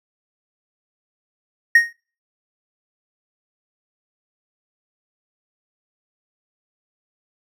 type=tone with exponential decay; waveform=triangle; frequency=1864.7 Hz; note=A#6; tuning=in tune; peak=-3 dBFS; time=1.75-1.93 s; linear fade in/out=5 ms; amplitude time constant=38 ms; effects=noise-tail reverb RT60 0.4 s tail -25 dB re dry + tanh soft clip ceiling 0 dBFS